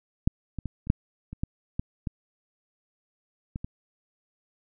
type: clicks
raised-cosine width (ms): 5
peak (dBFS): -8 / -20 / -19 / -28 / -7 / -25 / -15 / -15 / -17 / -20 / -21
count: 11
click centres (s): 0.275 / 0.587 / 0.657 / 0.871 / 0.901 / 1.33 / 1.435 / 1.795 / 2.072 / 3.559 / 3.645
effects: none